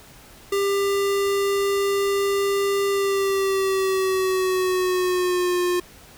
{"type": "tone with pitch glide", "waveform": "square", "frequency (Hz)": [397.8, 356.5], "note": ["G4", "F4"], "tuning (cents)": [25, 36], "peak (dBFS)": -20, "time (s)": [0.52, 5.8], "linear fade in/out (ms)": 5, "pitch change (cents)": -189, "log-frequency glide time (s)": [2.89, 5.6], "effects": ["pink hiss -47 dBFS RMS until 6.17 s"]}